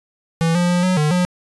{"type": "tone with pitch steps", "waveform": "square", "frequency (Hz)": [164.9, 176, 177.1, 184, 150.9, 179.6], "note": ["E3", "F3", "F3", "F#3", "D3", "F3"], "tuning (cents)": [1, 14, 24, -9, 47, 49], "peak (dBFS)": -15, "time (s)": [0.41, 1.25], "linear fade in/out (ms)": 0, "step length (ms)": 140, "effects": ["resampled to 24000 Hz"]}